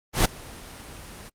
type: noise with ADSR envelope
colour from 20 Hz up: pink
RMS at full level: -17 dBFS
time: 0.13-1.3 s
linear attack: 120 ms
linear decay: 10 ms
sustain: -24 dB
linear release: 22 ms
effects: low-pass 12000 Hz 12 dB/octave + Opus 24 kbps